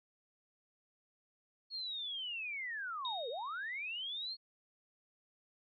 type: linear two-way sweep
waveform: sine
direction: down then up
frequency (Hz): 4353 to 440 to 4353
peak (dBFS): -38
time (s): 1.7-4.37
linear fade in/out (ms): 50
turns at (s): 3.29
type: tone with exponential decay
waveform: sine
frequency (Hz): 3729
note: A#7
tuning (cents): 0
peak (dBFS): -36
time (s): 3.05-4.02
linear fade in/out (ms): 1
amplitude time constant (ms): 210
effects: MP3 48 kbps